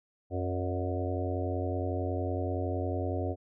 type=harmonic tone with a mistuned harmonic; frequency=90.8 Hz; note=F#2; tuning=32 cents flat; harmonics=1 / 3 / 4 / 5 / 6 / 7 / 8; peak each=-32 / -37 / -38 / -39 / -40 / -40 / -41 dBFS; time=0.3-3.36 s; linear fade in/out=50 ms; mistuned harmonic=6; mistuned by=+50 cents; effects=none